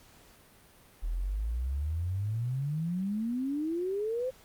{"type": "exponential sweep", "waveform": "sine", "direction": "up", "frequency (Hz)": [38.89, 527], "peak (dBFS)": -29, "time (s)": [1.02, 4.31], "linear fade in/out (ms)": 20, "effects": ["pink hiss -58 dBFS RMS until 4.44 s", "Opus 48 kbps"]}